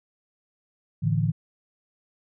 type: chord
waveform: sine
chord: A suspended fourth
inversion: none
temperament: equal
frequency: 110 / 146.83 / 164.81 Hz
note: A2 / D3 / E3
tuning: 0 / 0 / 0 cents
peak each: -25 dBFS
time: 1.02-1.32 s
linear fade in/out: 20 ms
effects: none